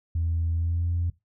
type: tone with pitch glide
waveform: sine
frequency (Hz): 82.9 to 85.97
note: E2 to F2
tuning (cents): +10 to -27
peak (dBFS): -22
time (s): 0.15-1.1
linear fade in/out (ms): 5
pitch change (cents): +63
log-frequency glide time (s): 0.53-0.89
effects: noise-tail reverb RT60 0.2 s tail -19 dB re dry + tanh soft clip ceiling -19 dBFS